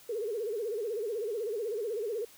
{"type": "tone with vibrato", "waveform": "sine", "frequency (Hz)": 440, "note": "A4", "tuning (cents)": 0, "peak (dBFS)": -31, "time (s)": [0.09, 2.25], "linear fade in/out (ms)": 5, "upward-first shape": "sine", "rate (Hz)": 16, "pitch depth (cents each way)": 160, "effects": ["white hiss -56 dBFS RMS until 2.37 s"]}